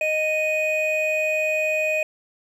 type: tone pair together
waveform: triangle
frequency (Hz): 620.3 / 2489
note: D#5 / D#7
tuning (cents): -5 / 0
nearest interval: 2 octaves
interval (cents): 2405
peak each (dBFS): -21 / -21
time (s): 0.01-2.03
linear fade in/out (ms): 2
effects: none